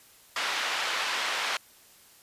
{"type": "band-pass noise", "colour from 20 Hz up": "pink", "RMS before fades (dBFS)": -30, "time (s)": [0.36, 1.57], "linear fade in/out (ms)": 2, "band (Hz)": [1100, 4100], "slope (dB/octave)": 12, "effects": ["white hiss -56 dBFS RMS until 2.22 s", "resampled to 32000 Hz"]}